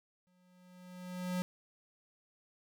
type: tone with exponential growth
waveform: square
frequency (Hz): 181.1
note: F#3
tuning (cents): -37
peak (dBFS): -32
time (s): 0.27-1.42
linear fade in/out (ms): 0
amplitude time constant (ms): 250
effects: none